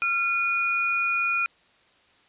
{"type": "tone pair together", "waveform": "sine", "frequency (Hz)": [1375.6, 2451], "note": ["F6", "D#7"], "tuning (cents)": [-27, -27], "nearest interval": "minor seventh", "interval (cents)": 1000, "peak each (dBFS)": [-27, -23], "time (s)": [0.02, 1.46], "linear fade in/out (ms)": 0, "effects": ["white hiss -60 dBFS RMS until 2.28 s", "resampled to 8000 Hz"]}